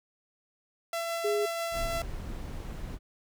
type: tone with tremolo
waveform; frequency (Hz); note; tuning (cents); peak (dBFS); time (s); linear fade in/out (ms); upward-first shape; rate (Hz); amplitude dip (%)
sawtooth; 672; E5; +33; -26; 0.93-2.02; 2; triangle; 6.1; 25
type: tone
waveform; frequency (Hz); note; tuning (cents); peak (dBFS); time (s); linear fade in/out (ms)
sine; 414.6; G#4; -3; -26; 1.24-1.46; 10
type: noise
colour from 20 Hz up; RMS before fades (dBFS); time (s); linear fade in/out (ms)
brown; -37; 1.71-2.99; 50
effects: none